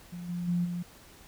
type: tone with level steps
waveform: sine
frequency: 175.1 Hz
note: F3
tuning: 5 cents sharp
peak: -37 / -31 / -25 / -31 dBFS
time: 0.12-0.83 s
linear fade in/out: 10 ms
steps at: 0.28 / 0.47 / 0.64 s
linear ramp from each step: 20 ms
effects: pink hiss -54 dBFS RMS until 1.27 s